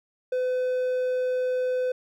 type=tone with hard clipping; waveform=triangle; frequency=506 Hz; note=B4; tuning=42 cents sharp; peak=-24 dBFS; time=0.32-1.92 s; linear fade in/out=5 ms; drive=6 dB; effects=none